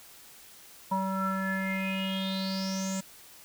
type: tone with low-pass filter sweep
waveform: square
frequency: 191.3 Hz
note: G3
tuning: 42 cents flat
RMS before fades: -31 dBFS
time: 0.91-3.01 s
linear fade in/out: 10 ms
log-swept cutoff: 960 to 7500 Hz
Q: 9
effects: white hiss -52 dBFS RMS until 3.44 s